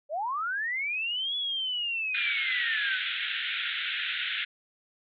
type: linear two-way sweep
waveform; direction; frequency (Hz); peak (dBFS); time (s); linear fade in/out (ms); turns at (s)
sine; up then down; 554.4 to 3420 to 1458; -28; 0.09-3; 50; 1.36
type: band-pass noise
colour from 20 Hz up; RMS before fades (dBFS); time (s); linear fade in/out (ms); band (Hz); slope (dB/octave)
white; -32; 2.14-4.45; 10; 1400 to 3700; 96
effects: none